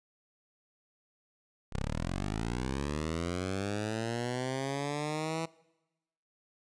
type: linear sweep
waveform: 10% pulse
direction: up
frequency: 30.87 to 164.81 Hz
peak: -24 dBFS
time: 1.72-5.46 s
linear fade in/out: 10 ms
effects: noise-tail reverb RT60 1.0 s tail -23 dB re dry + resampled to 22050 Hz